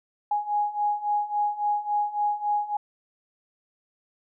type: beating tone pair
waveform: sine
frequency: 828 / 831.6 Hz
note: G#5 / G#5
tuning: -5 / +2 cents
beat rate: 3.6 Hz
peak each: -28 / -25 dBFS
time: 0.31-2.77 s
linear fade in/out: 5 ms
effects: none